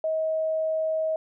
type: tone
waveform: sine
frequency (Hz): 635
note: D#5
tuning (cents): +35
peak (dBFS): -23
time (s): 0.04-1.16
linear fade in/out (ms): 2
effects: none